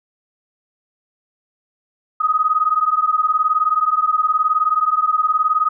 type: beating tone pair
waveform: sine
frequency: 1244.5 / 1263.5 Hz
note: D#6 / D#6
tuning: 0 / +26 cents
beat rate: 19 Hz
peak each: -17 dBFS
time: 2.2-5.69 s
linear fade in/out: 10 ms
effects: none